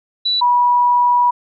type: tone pair in turn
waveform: sine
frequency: 3951 / 973.3 Hz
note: B7 / B5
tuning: 0 / -26 cents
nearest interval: 2 octaves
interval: 2426 cents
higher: first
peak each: -14 / -10 dBFS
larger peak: second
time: 0.25-0.41 / 0.41-1.31 s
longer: second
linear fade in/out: 10 ms
effects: none